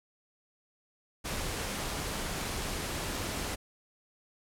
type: noise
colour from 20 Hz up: pink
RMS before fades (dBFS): -35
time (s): 1.24-3.56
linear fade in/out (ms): 20
effects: low-pass 12000 Hz 12 dB/octave